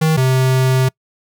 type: tone pair in turn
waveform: square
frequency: 158.3 / 130.26 Hz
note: D#3 / C3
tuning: +30 / -7 cents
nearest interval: minor third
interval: 337 cents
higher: first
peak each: -12 dBFS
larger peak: neither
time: 0.01-0.17 / 0.17-0.89 s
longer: second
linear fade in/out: 10 ms
effects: noise-tail reverb RT60 0.1 s tail -26 dB re dry